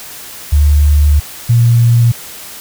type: tone pair in turn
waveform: sine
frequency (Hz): 73.42 / 118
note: D2 / A#2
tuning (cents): 0 / +22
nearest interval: minor sixth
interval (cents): 822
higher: second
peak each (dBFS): -5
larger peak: neither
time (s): 0.52-1.2 / 1.49-2.12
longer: first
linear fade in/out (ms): 10
effects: white hiss -30 dBFS RMS until 2.6 s